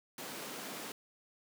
pink high-pass noise, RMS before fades -44 dBFS, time 0.18-0.92 s, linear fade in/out 2 ms, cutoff 190 Hz, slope 24 dB/octave, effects none

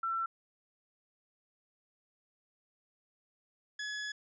sine / sawtooth tone pair in turn, 1345 / 1694.6 Hz, E6 / G#6, +34 / +34 cents, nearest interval major third, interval 400 cents, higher second, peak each -31 / -33 dBFS, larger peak first, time 0.03-0.26 / 3.79-4.12 s, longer second, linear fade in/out 5 ms, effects resampled to 16000 Hz

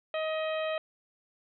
harmonic tone with a mistuned harmonic, 630 Hz, D#5, 21 cents sharp, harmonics 1 / 2 / 3 / 4 / 5 / 6, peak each -30 / -39 / -41 / -41 / -44 / -49 dBFS, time 0.14-0.78 s, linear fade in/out 2 ms, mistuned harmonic 6, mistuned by +32 cents, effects none

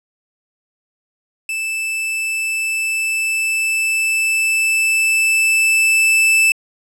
45% pulse tone with level ramp, 2637 Hz, E7, in tune, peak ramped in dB -20 to -10 dBFS, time 1.49-6.52 s, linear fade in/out 2 ms, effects low-pass 12000 Hz 12 dB/octave

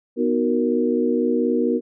sine chord, B major seventh, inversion none, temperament equal, 246.9 / 311.1 / 370 / 466.2 Hz, B3 / D#4 / F#4 / A#4, 0 / 0 / 0 / 0 cents, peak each -21 / -25 / -24 / -22 dBFS, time 0.16-1.81 s, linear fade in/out 50 ms, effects none

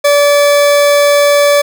40% pulse tone, 577 Hz, D5, 31 cents flat, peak -5 dBFS, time 0.04-1.62 s, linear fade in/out 10 ms, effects none

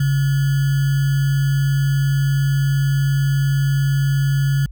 sine tone with sample-and-hold, 138.59 Hz, C#3, in tune, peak -14 dBFS, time 0-4.66 s, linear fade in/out 5 ms, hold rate 1575 Hz, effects added 50 Hz sine -32 dBFS peak until 4.71 s

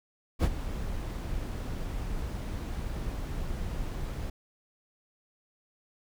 brown noise with ADSR envelope, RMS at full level -22 dBFS, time 0.39-4.3 s, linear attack 46 ms, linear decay 50 ms, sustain -12 dB, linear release 5 ms, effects none

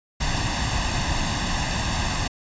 pink noise with comb filter, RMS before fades -24 dBFS, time 0.2-2.28 s, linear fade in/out 10 ms, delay 1.1 ms, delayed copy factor +0.7, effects resampled to 16000 Hz

